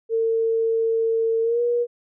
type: tone with pitch glide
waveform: sine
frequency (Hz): 452.5 to 478.9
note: A4 to A#4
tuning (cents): +48 to +47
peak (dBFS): -18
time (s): 0.09-1.87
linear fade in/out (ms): 50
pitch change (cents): +99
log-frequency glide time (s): 1.42-1.61
effects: none